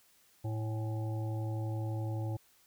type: harmonic tone with a mistuned harmonic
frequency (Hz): 110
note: A2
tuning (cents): 0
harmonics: 1 / 3 / 5 / 7 / 8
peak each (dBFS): -33 / -43 / -47 / -50 / -51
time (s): 0.44-2.37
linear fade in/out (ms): 10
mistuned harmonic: 8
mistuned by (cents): -77
effects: white hiss -66 dBFS RMS until 2.66 s